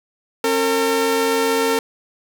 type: tone pair together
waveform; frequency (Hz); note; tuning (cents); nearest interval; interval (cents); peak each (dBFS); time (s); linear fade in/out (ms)
sawtooth; 270.6 / 454.4; C#4 / A#4; -42 / -44; major sixth; 898; -19 / -13; 0.44-1.79; 2
effects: none